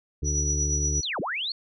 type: harmonic tone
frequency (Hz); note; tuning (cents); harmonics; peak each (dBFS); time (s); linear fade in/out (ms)
73.6; D2; +4; 1 / 2 / 4 / 5 / 6; -26 / -32 / -38 / -40 / -42; 0.22-1.01; 10
type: tone with tremolo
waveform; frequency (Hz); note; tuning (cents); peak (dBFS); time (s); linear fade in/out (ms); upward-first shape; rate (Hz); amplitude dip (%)
sine; 5870; F#8; -15; -23; 0.24-1.05; 50; triangle; 8.5; 60
type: linear two-way sweep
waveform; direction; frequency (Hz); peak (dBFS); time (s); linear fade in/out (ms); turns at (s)
sine; down then up; 4471 to 130.81 to 4471; -27; 1.03-1.52; 2; 1.2
effects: none